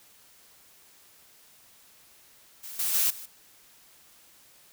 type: noise with level steps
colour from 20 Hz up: blue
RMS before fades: -41 / -28 / -24 / -42 dBFS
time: 2.63-3.26 s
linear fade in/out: 10 ms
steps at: 2.79 / 2.94 / 3.1 s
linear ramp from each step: 5 ms
effects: white hiss -57 dBFS RMS until 4.72 s